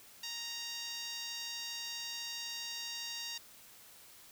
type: tone with band-pass filter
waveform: 10% pulse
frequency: 932.3 Hz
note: A#5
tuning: in tune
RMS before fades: -42 dBFS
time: 0.23-3.38 s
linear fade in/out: 5 ms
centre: 5300 Hz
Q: 0.99
effects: white hiss -57 dBFS RMS until 4.31 s

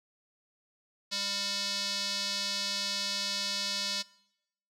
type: tone with band-pass filter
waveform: square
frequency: 199.5 Hz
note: G3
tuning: 31 cents sharp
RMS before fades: -33 dBFS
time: 1.11-4.03 s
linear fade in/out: 20 ms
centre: 4600 Hz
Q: 3.4
effects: noise-tail reverb RT60 0.8 s tail -21 dB re dry

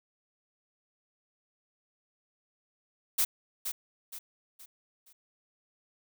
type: noise with echo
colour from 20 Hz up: blue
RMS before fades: -26 dBFS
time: 3.18-3.25 s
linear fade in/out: 10 ms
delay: 470 ms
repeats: 4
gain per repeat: -8 dB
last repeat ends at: 5.13 s
effects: none

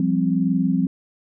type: chord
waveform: sine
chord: F suspended second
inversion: none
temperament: equal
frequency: 174.61 / 196 / 261.6 Hz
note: F3 / G3 / C4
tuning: 0 / 0 / 0 cents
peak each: -21 / -22 / -21 dBFS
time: 0-0.87 s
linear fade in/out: 2 ms
effects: none

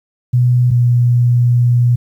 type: tone pair in turn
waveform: sine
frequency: 123.5 / 121.38 Hz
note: B2 / B2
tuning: 0 / -30 cents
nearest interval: unison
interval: 30 cents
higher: first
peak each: -8 dBFS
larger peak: neither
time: 0.33-0.71 / 0.71-1.96 s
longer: second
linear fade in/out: 10 ms
effects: 8-bit

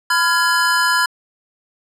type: chord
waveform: square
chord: F diminished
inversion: second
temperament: just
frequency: 1005.8 / 1396.9 / 1676.3 Hz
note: Cb6 / F6 / Ab6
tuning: +31 / 0 / +16 cents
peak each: -19 dBFS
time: 0.1-1.06 s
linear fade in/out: 5 ms
effects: low-pass 12000 Hz 12 dB/octave

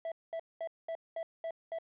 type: tone bursts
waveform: triangle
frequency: 658 Hz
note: E5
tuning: 3 cents flat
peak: -33 dBFS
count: 7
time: 0.05-1.786 s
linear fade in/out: 2 ms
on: 68 ms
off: 210 ms
effects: resampled to 8000 Hz + 12-bit

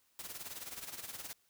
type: noise with tremolo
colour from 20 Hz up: white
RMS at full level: -43 dBFS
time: 0.19-1.33 s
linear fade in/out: 0 ms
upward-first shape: sine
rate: 19 Hz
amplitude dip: 70%
effects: white hiss -73 dBFS RMS until 1.49 s

